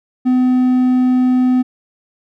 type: tone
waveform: triangle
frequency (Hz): 253.2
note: B3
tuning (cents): +43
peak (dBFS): -8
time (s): 0.25-1.63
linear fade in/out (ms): 20
effects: none